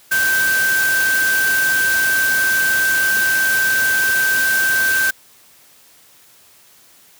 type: tone in noise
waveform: sine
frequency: 1558 Hz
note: G6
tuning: 11 cents flat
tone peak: -14 dBFS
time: 0.11-5.11 s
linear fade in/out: 10 ms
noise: white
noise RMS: -23 dBFS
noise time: 0.11-5.11 s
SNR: +6 dB
effects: white hiss -49 dBFS RMS until 7.19 s + high-pass 60 Hz 12 dB/octave